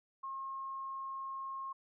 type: tone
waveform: sine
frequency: 1076 Hz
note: C6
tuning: 48 cents sharp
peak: -39 dBFS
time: 0.23-1.73 s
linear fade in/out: 10 ms
effects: none